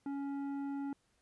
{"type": "tone with tanh clipping", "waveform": "triangle", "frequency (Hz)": 279.3, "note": "C#4", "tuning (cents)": 13, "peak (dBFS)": -38, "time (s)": [0.06, 0.93], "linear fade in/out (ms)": 2, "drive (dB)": 14, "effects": ["pink hiss -75 dBFS RMS until 1.21 s", "resampled to 24000 Hz"]}